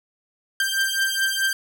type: beating tone pair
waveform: sawtooth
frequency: 1574 / 1578.7 Hz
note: G6 / G6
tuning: +7 / +12 cents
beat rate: 4.7 Hz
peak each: -20 / -20 dBFS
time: 0.6-1.53 s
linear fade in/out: 2 ms
effects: none